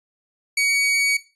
sawtooth tone, 2252 Hz, C#7, 27 cents sharp, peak -14 dBFS, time 0.57-1.17 s, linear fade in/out 5 ms, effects noise-tail reverb RT60 0.3 s tail -17 dB re dry + resampled to 24000 Hz

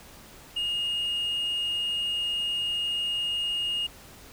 sine tone, 2851 Hz, F7, 35 cents sharp, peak -24 dBFS, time 0.56-3.87 s, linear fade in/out 10 ms, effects tanh soft clip ceiling -24 dBFS + pink hiss -49 dBFS RMS until 4.32 s

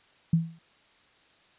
sine tone with exponential decay, 164.81 Hz, E3, in tune, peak -16 dBFS, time 0.33-0.59 s, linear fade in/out 5 ms, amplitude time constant 56 ms, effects white hiss -61 dBFS RMS until 1.58 s + resampled to 8000 Hz

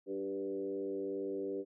sine tone with frequency modulation, 390.9 Hz, G4, 5 cents flat, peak -35 dBFS, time 0.06-1.65 s, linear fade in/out 50 ms, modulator 97.5 Hz, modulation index 1.1, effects none

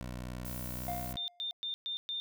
15% pulse tone with pitch glide, 61.74 to 62.35 Hz, B1 to B1, 0 to +17 cents, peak -33 dBFS, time 0.01-1.16 s, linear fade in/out 0 ms, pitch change +17 cents, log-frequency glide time 0.57-0.89 s
violet noise, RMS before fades -44 dBFS, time 0.45-1.13 s, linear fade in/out 2 ms
triangle tone with exponential decay, 703 Hz, F5, 11 cents sharp, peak -31 dBFS, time 0.88-1.53 s, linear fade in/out 1 ms, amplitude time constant 140 ms
sine tone bursts, 3608 Hz, A7, 43 cents sharp, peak -34 dBFS, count 5, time 1.17-2.2 s, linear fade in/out 0 ms, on 110 ms, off 120 ms
effects none

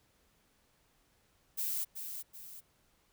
violet noise with echo, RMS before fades -35 dBFS, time 1.57-1.85 s, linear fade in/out 20 ms, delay 380 ms, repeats 2, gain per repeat -7 dB, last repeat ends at 2.61 s, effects pink hiss -71 dBFS RMS until 3.12 s

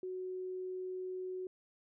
sine tone, 370 Hz, F#4, in tune, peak -38 dBFS, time 0.03-1.47 s, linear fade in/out 2 ms, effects none

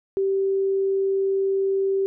sine tone, 388.8 Hz, G4, 14 cents flat, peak -19 dBFS, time 0.17-2.06 s, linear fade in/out 0 ms, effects none

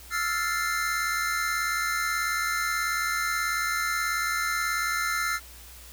square chord, F major seventh, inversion third, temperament equal, 1318.5 / 1396.9 / 1760 / 2093 Hz, E6 / F6 / A6 / C7, 0 / 0 / 0 / 0 cents, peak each -32 / -31 / -33 / -32 dBFS, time 0.1-5.4 s, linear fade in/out 50 ms, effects added 60 Hz sine -48 dBFS peak until 5.92 s + white hiss -48 dBFS RMS until 5.92 s

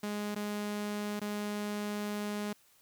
sawtooth tone with dropouts, 207.6 Hz, G#3, in tune, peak -30 dBFS, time 0.03-2.53 s, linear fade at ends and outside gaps 5 ms, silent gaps 0.348-0.359 / 1.196-1.214 s, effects white hiss -65 dBFS RMS until 2.81 s

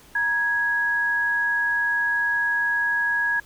sine tone pair together, 942.2 / 1661.2 Hz, A#5 / G#6, +18 / 0 cents, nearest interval minor seventh, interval 982 cents, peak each -30 / -20 dBFS, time 0.15-3.4 s, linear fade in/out 5 ms, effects pink hiss -51 dBFS RMS until 3.45 s

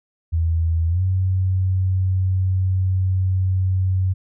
sine tone with pitch glide, 82.41 to 93.58 Hz, E2 to F#2, 0 to +20 cents, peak -16 dBFS, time 0.32-4.14 s, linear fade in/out 20 ms, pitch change +220 cents, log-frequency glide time 0.88-1.02 s, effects none

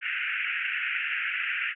white band-pass noise, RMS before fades -30 dBFS, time 0.01-1.75 s, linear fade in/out 50 ms, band 1400 to 2800 Hz, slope 96 dB/octave, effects none

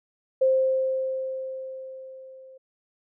sine tone with level ramp, 525 Hz, C5, 6 cents sharp, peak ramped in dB -16 to -45 dBFS, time 0.41-2.58 s, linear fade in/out 10 ms, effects none

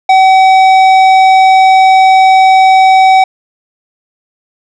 sine tone with tanh clipping, 760 Hz, F#5, 46 cents sharp, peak -4 dBFS, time 0.09-3.24 s, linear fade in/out 5 ms, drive 12 dB, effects none

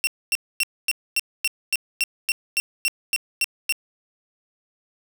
sawtooth tone bursts, 2729 Hz, F7, 41 cents flat, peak -15 dBFS, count 14, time 0.04-3.724 s, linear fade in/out 0 ms, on 31 ms, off 250 ms, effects none

